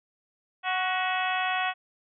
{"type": "harmonic tone with a mistuned harmonic", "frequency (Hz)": 370, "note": "F#4", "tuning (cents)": 0, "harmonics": [2, 3, 4, 5, 6, 7, 8, 9], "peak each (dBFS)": [-29, -33, -33, -33, -40, -33, -41, -38], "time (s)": [0.63, 1.74], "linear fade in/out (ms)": 50, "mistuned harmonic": 5, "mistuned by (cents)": 42, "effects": []}